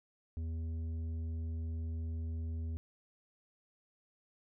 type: tone with tanh clipping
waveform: sine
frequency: 81.4 Hz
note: E2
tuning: 21 cents flat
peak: -37 dBFS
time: 0.37-2.77 s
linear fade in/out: 0 ms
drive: 8 dB
effects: none